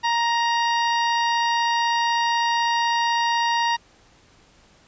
harmonic tone with a mistuned harmonic, 936 Hz, A#5, 7 cents sharp, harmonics 1 / 2 / 3 / 4 / 5 / 6, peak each -20 / -26 / -30 / -32 / -34 / -36 dBFS, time 0.03-3.77 s, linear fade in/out 20 ms, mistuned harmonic 5, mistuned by +16 cents, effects pink hiss -55 dBFS RMS until 4.87 s + resampled to 16000 Hz

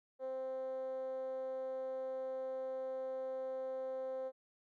10% pulse tone with band-pass filter, 261.6 Hz, C4, in tune, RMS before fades -41 dBFS, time 0.19-4.32 s, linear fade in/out 50 ms, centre 540 Hz, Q 7.2, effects none

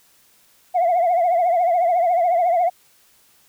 sine tone with vibrato, 698.5 Hz, F5, in tune, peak -13 dBFS, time 0.74-2.7 s, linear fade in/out 20 ms, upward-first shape triangle, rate 14 Hz, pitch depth 110 cents each way, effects tanh soft clip ceiling -12 dBFS + white hiss -56 dBFS RMS until 3.48 s

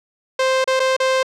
sawtooth tone with dropouts, 523.3 Hz, C5, in tune, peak -11 dBFS, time 0.39-1.23 s, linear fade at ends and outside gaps 5 ms, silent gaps 0.643-0.675 / 0.796-0.8 / 0.966-1 s, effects low-pass 6000 Hz 12 dB/octave

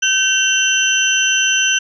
sine tone cluster, 1543 / 2751 / 3087 / 6010 Hz, G6 / F7 / G7 / F#8, -28 / -27 / -27 / +26 cents, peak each -18 dBFS, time 0.02-1.79 s, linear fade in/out 10 ms, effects none

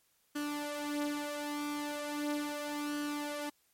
sawtooth tone with flanger, 293.7 Hz, D4, in tune, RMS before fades -37 dBFS, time 0.35-3.5 s, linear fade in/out 10 ms, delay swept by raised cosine 0.66 to 5.96 ms, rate 0.38 Hz, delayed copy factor +0.65, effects white hiss -72 dBFS RMS until 3.73 s + MP3 64 kbps

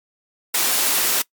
white high-pass noise, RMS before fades -19 dBFS, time 0.54-1.22 s, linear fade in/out 5 ms, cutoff 270 Hz, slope 12 dB/octave, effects noise-tail reverb RT60 0.1 s tail -23 dB re dry + MP3 96 kbps

